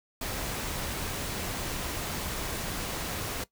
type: noise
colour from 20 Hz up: pink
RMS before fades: -34 dBFS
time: 0.21-3.44 s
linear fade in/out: 5 ms
effects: noise-tail reverb RT60 0.1 s tail -18 dB re dry